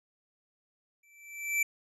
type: tone with exponential growth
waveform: square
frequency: 2329 Hz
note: D7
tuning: 15 cents flat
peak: -24 dBFS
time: 1.03-1.63 s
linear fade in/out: 5 ms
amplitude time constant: 130 ms
effects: resampled to 32000 Hz